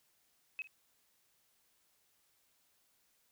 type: tone with echo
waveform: sine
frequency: 2563 Hz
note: E7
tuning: 49 cents flat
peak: -37 dBFS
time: 0.59-0.62 s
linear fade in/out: 0 ms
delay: 52 ms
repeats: 1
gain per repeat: -15 dB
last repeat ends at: 0.672 s
effects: white hiss -74 dBFS RMS until 3.31 s